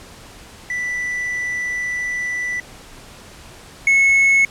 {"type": "tone pair in turn", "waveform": "triangle", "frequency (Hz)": [1975.5, 2192], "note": ["B6", "C#7"], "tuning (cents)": [0, -20], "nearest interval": "major second", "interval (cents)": 180, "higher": "second", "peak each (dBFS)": [-19, -9], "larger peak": "second", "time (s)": [[0.7, 2.6], [3.87, 4.45]], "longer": "first", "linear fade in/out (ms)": 2, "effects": ["pink hiss -41 dBFS RMS until 4.5 s", "low-pass 10000 Hz 12 dB/octave"]}